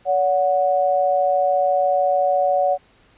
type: tone pair together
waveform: sine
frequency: 569 / 735.1 Hz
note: C#5 / F#5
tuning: +45 / -11 cents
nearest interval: major third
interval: 444 cents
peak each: -18 dBFS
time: 0.05-2.78 s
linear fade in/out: 50 ms
effects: pink hiss -55 dBFS RMS until 3.17 s + resampled to 8000 Hz